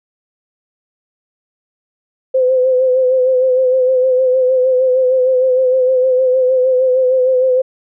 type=tone with vibrato; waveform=sine; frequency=513 Hz; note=C5; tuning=34 cents flat; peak=-9 dBFS; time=2.34-7.62 s; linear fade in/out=10 ms; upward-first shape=sine; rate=6.5 Hz; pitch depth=38 cents each way; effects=none